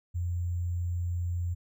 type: tone with sample-and-hold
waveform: sine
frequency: 87.31 Hz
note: F2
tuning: in tune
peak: -28 dBFS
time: 0.14-1.55 s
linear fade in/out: 20 ms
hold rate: 7350 Hz
effects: none